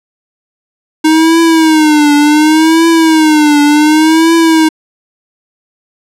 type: tone with vibrato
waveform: square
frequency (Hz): 311.1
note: D#4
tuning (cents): 0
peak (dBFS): -5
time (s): 1.04-4.69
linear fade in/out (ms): 10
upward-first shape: triangle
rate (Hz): 0.68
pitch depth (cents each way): 120
effects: low-pass 11000 Hz 12 dB/octave